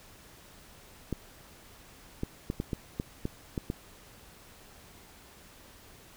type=clicks; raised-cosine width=3 ms; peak=-18 dBFS; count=9; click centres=1.127 / 2.234 / 2.501 / 2.601 / 2.732 / 2.999 / 3.254 / 3.578 / 3.701 s; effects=pink hiss -54 dBFS RMS until 6.16 s